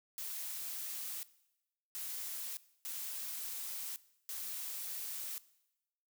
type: noise bursts at uneven times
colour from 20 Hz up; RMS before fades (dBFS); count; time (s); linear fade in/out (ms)
blue; -42; 4; 0.18-1.23 / 1.95-2.57 / 2.85-3.96 / 4.29-5.38; 0
effects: noise-tail reverb RT60 0.9 s tail -19 dB re dry